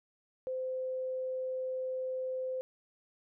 sine tone, 516 Hz, C5, 24 cents flat, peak -33 dBFS, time 0.47-2.61 s, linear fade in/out 0 ms, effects none

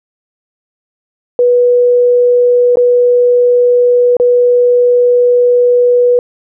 sine tone with dropouts, 489 Hz, B4, 17 cents flat, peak -5 dBFS, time 1.39-6.19 s, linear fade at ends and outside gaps 1 ms, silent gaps 2.757-2.771 / 4.168-4.199 s, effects none

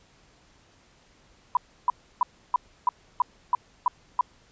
sine tone bursts, 990 Hz, B5, 4 cents sharp, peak -17 dBFS, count 9, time 1.55-4.21 s, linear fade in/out 2 ms, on 20 ms, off 310 ms, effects pink hiss -59 dBFS RMS until 4.51 s + resampled to 16000 Hz

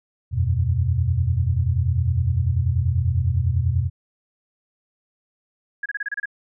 sine chord, E suspended second, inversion none, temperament equal, 82.41 / 92.5 / 123.47 Hz, E2 / F#2 / B2, 0 / 0 / 0 cents, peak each -22 dBFS, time 0.31-3.9 s, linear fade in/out 50 ms
sine tone bursts, 1661.2 Hz, G#6, in tune, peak -23 dBFS, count 8, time 5.83-6.257 s, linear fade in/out 5 ms, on 28 ms, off 29 ms
effects none

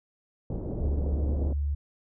pink low-pass noise, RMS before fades -33 dBFS, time 0.5-1.53 s, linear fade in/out 2 ms, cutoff 540 Hz, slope 24 dB/octave
sine tone with pitch glide, 71.5 to 72.04 Hz, D2 to D2, -46 to -33 cents, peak -25 dBFS, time 0.8-1.75 s, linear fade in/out 10 ms, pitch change +13 cents, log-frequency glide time 0.99-1.53 s
effects none

